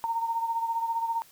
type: beating tone pair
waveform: sine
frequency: 916 / 931 Hz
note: A#5 / A#5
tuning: -31 / -2 cents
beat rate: 15 Hz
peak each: -27 / -34 dBFS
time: 0.04-1.22 s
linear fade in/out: 0 ms
effects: white hiss -56 dBFS RMS until 1.31 s